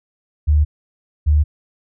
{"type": "tone pair in turn", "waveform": "sine", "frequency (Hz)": [75, 75], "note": ["D2", "D2"], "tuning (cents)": [37, 37], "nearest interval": "unison", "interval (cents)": 0, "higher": "neither", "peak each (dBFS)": -10, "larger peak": "neither", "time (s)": [[0.47, 0.65], [1.26, 1.44]], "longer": "neither", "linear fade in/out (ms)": 20, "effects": []}